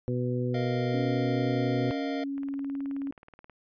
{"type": "harmonic tone", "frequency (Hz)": 124, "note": "B2", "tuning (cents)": 7, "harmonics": [1, 2, 3, 4], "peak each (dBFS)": [-29, -32, -34, -35], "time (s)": [0.08, 1.91], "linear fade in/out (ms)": 0}
{"type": "chord", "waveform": "square", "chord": "Bb suspended fourth", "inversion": "none", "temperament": "equal", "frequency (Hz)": [466.2, 622.3, 698.5], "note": ["Bb4", "Eb5", "F5"], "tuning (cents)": [0, 0, 0], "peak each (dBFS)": -38, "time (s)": [0.54, 2.24], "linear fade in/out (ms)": 5}
{"type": "tone with pitch glide", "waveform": "sine", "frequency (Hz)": [280.8, 276.8], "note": ["C#4", "C#4"], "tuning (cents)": [22, -2], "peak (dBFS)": -30, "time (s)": [0.94, 3.11], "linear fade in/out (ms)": 2, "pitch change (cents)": -24, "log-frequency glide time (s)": [1.08, 2.58]}
{"type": "click train", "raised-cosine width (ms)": 0.5, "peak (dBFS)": -34, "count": 22, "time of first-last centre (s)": [2.38, 3.497], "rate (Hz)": 18.8}
{"effects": ["resampled to 11025 Hz"]}